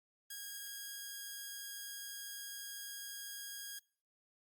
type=tone; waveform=5% pulse; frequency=1638 Hz; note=G#6; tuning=24 cents flat; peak=-33 dBFS; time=0.3-3.79 s; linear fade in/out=5 ms; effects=noise-tail reverb RT60 0.5 s tail -24 dB re dry + Opus 24 kbps